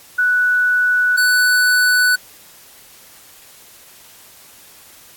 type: tone pair in turn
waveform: sine / square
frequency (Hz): 1480 / 1489.4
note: F#6 / F#6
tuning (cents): 0 / +11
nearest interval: unison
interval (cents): 11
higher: second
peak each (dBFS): -12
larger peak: neither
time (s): 0.18-1.17 / 1.17-2.16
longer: neither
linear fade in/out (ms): 10
effects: white hiss -44 dBFS RMS until 5.16 s + AAC 64 kbps